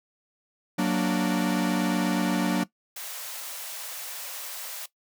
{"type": "chord", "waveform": "45% pulse", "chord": "Gb augmented", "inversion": "none", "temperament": "equal", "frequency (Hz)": [185, 233.1, 293.7], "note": ["Gb3", "Bb3", "D4"], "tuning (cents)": [0, 0, 0], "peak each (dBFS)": [-26, -28, -27], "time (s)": [0.78, 2.64], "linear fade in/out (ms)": 10}
{"type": "high-pass noise", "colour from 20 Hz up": "white", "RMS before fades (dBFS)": -37, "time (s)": [2.96, 4.86], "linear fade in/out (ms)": 5, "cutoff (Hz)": 490, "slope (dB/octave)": 48}
{"effects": ["noise-tail reverb RT60 0.1 s tail -17 dB re dry"]}